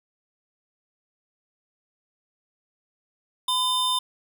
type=tone pair together; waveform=square; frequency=1011 / 3600 Hz; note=B5 / A7; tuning=+40 / +39 cents; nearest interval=octave + minor seventh; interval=2199 cents; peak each=-26 / -24 dBFS; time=3.48-3.99 s; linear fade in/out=5 ms; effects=none